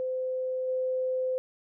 sine tone with level steps, 514 Hz, C5, 31 cents flat, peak -28 / -26 dBFS, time 0-1.38 s, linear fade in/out 0 ms, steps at 0.67 s, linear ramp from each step 20 ms, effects none

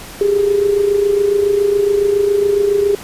sine tone with amplitude modulation, 404.7 Hz, G#4, 45 cents flat, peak -8 dBFS, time 0.21-2.95 s, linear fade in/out 2 ms, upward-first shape sine, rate 27.2 Hz, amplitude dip 60%, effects pink hiss -33 dBFS RMS until 3.03 s + resampled to 32000 Hz

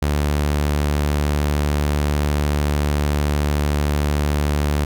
sawtooth tone, 73.42 Hz, D2, in tune, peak -13 dBFS, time 0.02-4.85 s, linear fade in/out 5 ms, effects none

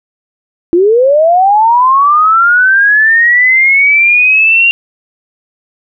sine linear sweep, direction up, 330 to 2784 Hz, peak -4 dBFS, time 0.73-4.71 s, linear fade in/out 0 ms, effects none

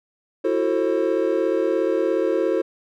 triangle chord, F# half-diminished seventh, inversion third, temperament just, 333 / 370 / 444 / 532.8 Hz, E4 / F#4 / A4 / C5, +18 / 0 / +16 / +31 cents, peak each -22 dBFS, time 0.44-2.62 s, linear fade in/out 10 ms, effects none

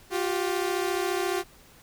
sawtooth tone pair together, 353.6 / 388 Hz, F4 / G4, +22 / -18 cents, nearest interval major second, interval 160 cents, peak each -24 / -25 dBFS, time 0.1-1.44 s, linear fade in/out 50 ms, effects pink hiss -54 dBFS RMS until 1.82 s

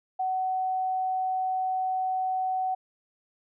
sine tone, 750 Hz, F#5, 23 cents sharp, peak -25 dBFS, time 0.19-2.75 s, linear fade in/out 10 ms, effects none

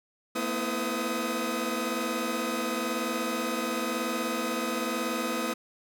sawtooth tone cluster, 225.9 / 246.9 / 329.2 / 510 / 1258 Hz, A3 / B3 / E4 / C5 / D#6, +46 / 0 / -2 / -44 / +19 cents, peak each -31 dBFS, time 0.35-5.54 s, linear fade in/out 10 ms, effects none

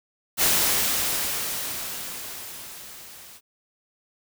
white noise with level ramp, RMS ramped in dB -19 to -46 dBFS, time 0.37-3.41 s, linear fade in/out 50 ms, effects none

